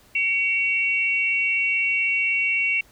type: tone pair together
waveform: sine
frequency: 2252 / 2725 Hz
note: C#7 / F7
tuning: +27 / -43 cents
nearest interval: minor third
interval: 330 cents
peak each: -22 dBFS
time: 0.15-2.81 s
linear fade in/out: 5 ms
effects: pink hiss -55 dBFS RMS until 2.91 s